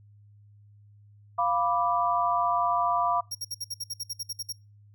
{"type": "chord", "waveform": "sine", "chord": "B diminished", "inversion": "second", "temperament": "equal", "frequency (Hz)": [698.5, 987.8, 1174.7], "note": ["F5", "B5", "D6"], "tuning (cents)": [0, 0, 0], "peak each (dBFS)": -27, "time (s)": [1.38, 3.21], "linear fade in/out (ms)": 10}
{"type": "tone bursts", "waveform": "sawtooth", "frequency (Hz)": 5588, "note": "F8", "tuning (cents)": 0, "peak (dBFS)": -28, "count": 13, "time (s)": [3.31, 4.527], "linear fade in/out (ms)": 10, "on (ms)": 41, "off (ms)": 57}
{"effects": ["noise-tail reverb RT60 0.3 s tail -25 dB re dry", "added 103 Hz sine -52 dBFS peak until 4.94 s"]}